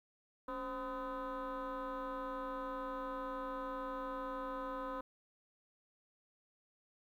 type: tone with frequency modulation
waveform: sine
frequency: 770 Hz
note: G5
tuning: 31 cents flat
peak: -37 dBFS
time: 0.48-5.01 s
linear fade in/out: 5 ms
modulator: 247 Hz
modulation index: 2.2
effects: tanh soft clip ceiling -37 dBFS + 12-bit